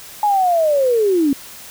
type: linear sweep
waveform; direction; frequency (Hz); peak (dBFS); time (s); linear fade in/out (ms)
sine; down; 849 to 265.8; -12; 0.23-1.33; 2
effects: white hiss -37 dBFS RMS until 1.7 s